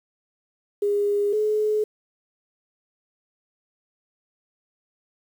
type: tone pair in turn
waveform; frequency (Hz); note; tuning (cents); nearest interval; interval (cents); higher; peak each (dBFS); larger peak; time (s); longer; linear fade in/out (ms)
sine; 408.7 / 426.3; G#4 / G#4; -28 / +45; minor second; 73; second; -19; neither; 0.82-1.33 / 1.33-1.84; neither; 5
effects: 8-bit